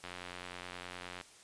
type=click train; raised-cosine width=0.3 ms; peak=-27 dBFS; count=106; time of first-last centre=0.04-1.212 s; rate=89.6 Hz; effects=white hiss -58 dBFS RMS until 1.43 s + resampled to 22050 Hz